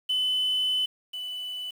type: tone pair in turn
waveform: sine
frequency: 3017 / 2986 Hz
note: F#7 / F#7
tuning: +33 / +15 cents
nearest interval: unison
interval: 18 cents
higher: first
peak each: -21 / -31 dBFS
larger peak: first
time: 0.09-0.86 / 1.13-1.71 s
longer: first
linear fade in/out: 10 ms
effects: tanh soft clip ceiling -21 dBFS + 8-bit